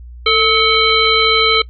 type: harmonic tone with a mistuned harmonic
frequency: 446.9 Hz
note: A4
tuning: 27 cents sharp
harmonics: 1 / 3 / 5 / 7 / 9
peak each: -16 / -16 / -16 / -16 / -16 dBFS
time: 0.26-1.62 s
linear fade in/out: 5 ms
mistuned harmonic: 3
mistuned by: -69 cents
effects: noise-tail reverb RT60 0.1 s tail -22 dB re dry + added 60 Hz sine -31 dBFS peak until 1.69 s